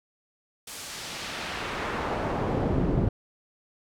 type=noise with band-pass filter sweep; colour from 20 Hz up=brown; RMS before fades=-29 dBFS; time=0.67-3.09 s; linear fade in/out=5 ms; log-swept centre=10000 to 210 Hz; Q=0.73; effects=none